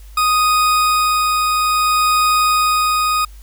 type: tone with tremolo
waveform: 40% pulse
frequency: 1244.5 Hz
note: D#6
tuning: in tune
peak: -11 dBFS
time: 0.17-3.25 s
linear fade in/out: 5 ms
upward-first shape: sine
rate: 0.59 Hz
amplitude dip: 25%
effects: added 50 Hz sine -35 dBFS peak until 3.42 s + white hiss -50 dBFS RMS until 3.42 s